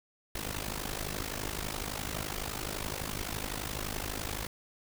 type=noise with amplitude modulation; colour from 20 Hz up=pink; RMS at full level=-33 dBFS; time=0.35-4.47 s; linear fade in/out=5 ms; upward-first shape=sine; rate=51.8 Hz; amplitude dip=85%; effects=none